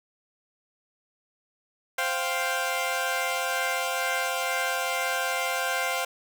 15% pulse chord, C suspended fourth, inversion none, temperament equal, 523.3 / 698.5 / 784 Hz, C5 / F5 / G5, 0 / 0 / 0 cents, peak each -24 / -23 / -25 dBFS, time 1.98-6.05 s, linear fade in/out 5 ms, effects none

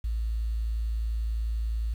sine tone with quantisation, 55.7 Hz, A1, 22 cents sharp, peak -26 dBFS, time 0.04-1.94 s, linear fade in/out 5 ms, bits 9, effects none

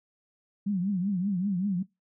sine tone with vibrato, 190.4 Hz, F#3, 50 cents sharp, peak -25 dBFS, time 0.66-1.83 s, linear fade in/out 10 ms, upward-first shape triangle, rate 5.2 Hz, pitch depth 180 cents each way, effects noise-tail reverb RT60 0.2 s tail -22 dB re dry

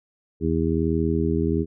harmonic tone, 81.2 Hz, E2, 26 cents flat, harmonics 1 / 2 / 3 / 4 / 5, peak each -26 / -26 / -26 / -26 / -26 dBFS, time 0.4-1.66 s, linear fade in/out 50 ms, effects none

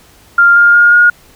sine tone with pitch steps, 1396.9 / 1409.1 / 1421.3 / 1433.7 Hz, F6 / F6 / F6 / F6, 0 / +15 / +30 / +45 cents, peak -3 dBFS, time 0.38-1.1 s, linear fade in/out 5 ms, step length 180 ms, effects pink hiss -44 dBFS RMS until 1.35 s

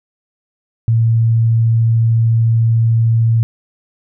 sine tone, 114.2 Hz, A#2, 35 cents flat, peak -9 dBFS, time 0.88-3.43 s, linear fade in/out 0 ms, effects none

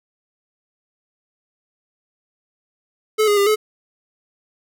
square tone with pitch steps, 432 / 412.9 / 400.9 / 428.8 Hz, A4 / G#4 / G4 / A4, -32 / -10 / +39 / -45 cents, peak -14 dBFS, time 3.18-3.56 s, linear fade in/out 20 ms, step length 95 ms, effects none

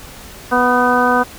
harmonic tone with a mistuned harmonic, 246.9 Hz, B3, in tune, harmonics 1 / 2 / 3 / 4 / 5 / 6, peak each -18 / -18 / -18 / -18 / -18 / -18 dBFS, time 0.51-1.24 s, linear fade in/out 20 ms, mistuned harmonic 6, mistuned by +40 cents, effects pink hiss -36 dBFS RMS until 1.38 s

